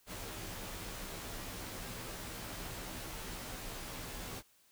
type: noise with comb filter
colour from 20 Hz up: pink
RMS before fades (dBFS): -44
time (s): 0.06-4.43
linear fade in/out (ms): 50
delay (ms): 14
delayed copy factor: -0.6
effects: white hiss -68 dBFS RMS until 4.71 s